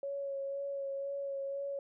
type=tone with vibrato; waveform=sine; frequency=554.4 Hz; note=C#5; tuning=in tune; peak=-35 dBFS; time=0.03-1.79 s; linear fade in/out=2 ms; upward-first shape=sine; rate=2 Hz; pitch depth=18 cents each way; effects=none